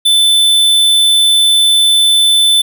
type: tone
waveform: square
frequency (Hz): 3520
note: A7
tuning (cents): 0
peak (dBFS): -7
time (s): 0.05-2.62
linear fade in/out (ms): 10
effects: none